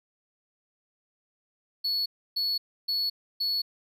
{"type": "tone bursts", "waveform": "triangle", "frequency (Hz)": 4400, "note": "C#8", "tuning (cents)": -14, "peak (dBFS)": -24, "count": 4, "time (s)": [1.84, 3.62], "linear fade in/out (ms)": 10, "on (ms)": 220, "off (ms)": 300, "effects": []}